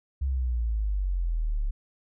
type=exponential sweep; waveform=sine; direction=down; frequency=69.3 to 34.65 Hz; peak=-24 dBFS; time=0.21-1.71 s; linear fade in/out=10 ms; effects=none